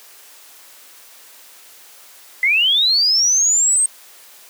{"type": "linear sweep", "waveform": "sine", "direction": "up", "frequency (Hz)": [2000, 8500], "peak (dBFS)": -12, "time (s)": [2.43, 3.86], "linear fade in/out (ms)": 2, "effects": ["white hiss -44 dBFS RMS until 4.49 s", "high-pass 400 Hz 12 dB/octave"]}